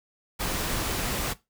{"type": "noise", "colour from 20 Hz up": "pink", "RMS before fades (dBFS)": -29, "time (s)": [0.39, 1.34], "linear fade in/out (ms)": 20, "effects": ["noise-tail reverb RT60 0.2 s tail -17 dB re dry"]}